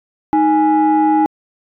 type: tone pair together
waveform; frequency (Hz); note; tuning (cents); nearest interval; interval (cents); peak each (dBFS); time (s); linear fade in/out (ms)
sine; 311.7 / 830.6; D#4 / G#5; +3 / 0; octave + perfect fourth; 1697; -11; 0.33-1.26; 0
effects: tanh soft clip ceiling -6 dBFS